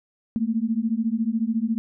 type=beating tone pair; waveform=sine; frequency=218.6 / 232.6 Hz; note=A3 / A#3; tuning=-11 / -4 cents; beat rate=14 Hz; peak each=-24 dBFS; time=0.36-1.78 s; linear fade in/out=0 ms; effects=none